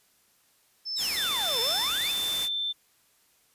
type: tone with tremolo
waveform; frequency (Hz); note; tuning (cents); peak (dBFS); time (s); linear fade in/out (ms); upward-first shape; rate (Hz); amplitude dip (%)
sine; 5274; E8; 0; -28; 0.85-1.91; 20; sine; 1.5; 95
type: exponential two-way sweep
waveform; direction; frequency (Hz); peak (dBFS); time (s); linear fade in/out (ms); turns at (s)
30% pulse; down then up; 4050 to 440 to 2719; -30; 0.96-2.12; 10; 1.6
type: noise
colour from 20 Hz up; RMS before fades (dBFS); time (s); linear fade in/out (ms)
white; -34; 0.97-2.49; 50
type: tone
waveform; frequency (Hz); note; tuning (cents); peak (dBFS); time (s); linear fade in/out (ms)
sine; 3549; A7; +14; -27; 1.16-2.73; 20
effects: white hiss -65 dBFS RMS until 3.54 s + resampled to 32000 Hz